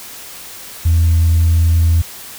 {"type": "tone", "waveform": "sine", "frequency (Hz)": 82.9, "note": "E2", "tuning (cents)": 10, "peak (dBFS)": -7, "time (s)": [0.85, 2.02], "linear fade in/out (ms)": 10, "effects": ["tanh soft clip ceiling -6 dBFS", "white hiss -33 dBFS RMS until 2.38 s"]}